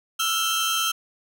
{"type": "tone cluster", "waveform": "sawtooth", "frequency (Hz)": [1324, 1418, 3147], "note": ["E6", "F6", "G7"], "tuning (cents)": [7, 26, 6], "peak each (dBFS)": [-22, -29, -21], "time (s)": [0.19, 0.92], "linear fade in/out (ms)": 10, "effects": []}